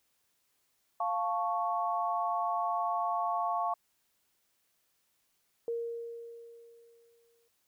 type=chord; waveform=sine; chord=F augmented; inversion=none; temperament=equal; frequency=698.5 / 880 / 1108.7 Hz; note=F5 / A5 / C#6; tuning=0 / 0 / 0 cents; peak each=-32 / -35 / -33 dBFS; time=1-3.74 s; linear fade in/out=5 ms
type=tone with exponential decay; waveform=sine; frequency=466.2 Hz; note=A#4; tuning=in tune; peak=-30 dBFS; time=5.68-7.48 s; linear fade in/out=1 ms; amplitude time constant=390 ms
effects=white hiss -75 dBFS RMS until 7.67 s